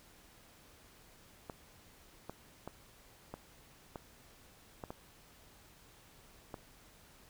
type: clicks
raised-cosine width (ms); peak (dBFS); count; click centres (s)
1; -28; 8; 1.498 / 2.296 / 2.676 / 3.34 / 3.958 / 4.838 / 4.905 / 6.542
effects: pink hiss -61 dBFS RMS until 7.29 s